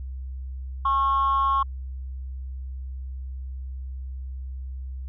sine tone with amplitude modulation, 1091 Hz, C#6, 28 cents flat, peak -15 dBFS, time 0.85-1.63 s, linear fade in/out 5 ms, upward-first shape sine, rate 264 Hz, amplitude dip 60%, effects tanh soft clip ceiling -15 dBFS + added 65 Hz sine -31 dBFS peak until 5.08 s

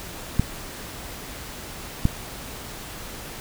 clicks, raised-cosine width 5 ms, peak -5 dBFS, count 2, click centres 0.396 / 2.054 s, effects pink hiss -37 dBFS RMS until 3.4 s

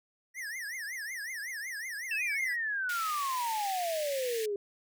square tone with vibrato, 1864.7 Hz, A#6, in tune, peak -37 dBFS, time 0.34-2.57 s, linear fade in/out 50 ms, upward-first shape triangle, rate 5.4 Hz, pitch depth 260 cents each way
sine exponential sweep, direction down, 2700 to 395.7 Hz, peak -30 dBFS, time 2.11-4.56 s, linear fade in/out 2 ms
pink high-pass noise, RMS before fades -41 dBFS, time 2.89-4.46 s, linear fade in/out 5 ms, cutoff 1700 Hz, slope 96 dB/octave
effects none

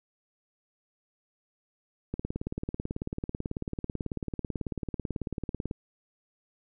click train, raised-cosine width 3 ms, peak -19 dBFS, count 66, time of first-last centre 2.14-5.711 s, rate 18.2 Hz, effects none

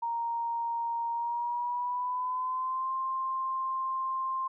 sine tone with pitch glide, 932.3 to 1052.5 Hz, A#5 to C6, 0 to +10 cents, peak -29 dBFS, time 0.02-4.48 s, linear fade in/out 10 ms, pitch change +210 cents, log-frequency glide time 1.11-2.92 s, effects none

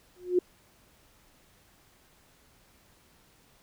sine tone with exponential growth, 359.7 Hz, F#4, 49 cents flat, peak -17 dBFS, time 0.16-0.39 s, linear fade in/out 5 ms, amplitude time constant 48 ms, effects pink hiss -62 dBFS RMS until 3.62 s

